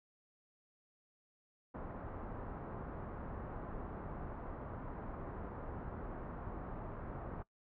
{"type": "low-pass noise", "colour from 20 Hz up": "pink", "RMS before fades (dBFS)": -45, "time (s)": [1.74, 7.43], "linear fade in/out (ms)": 10, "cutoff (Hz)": 1300, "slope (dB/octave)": 24, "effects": ["noise-tail reverb RT60 0.1 s tail -20 dB re dry"]}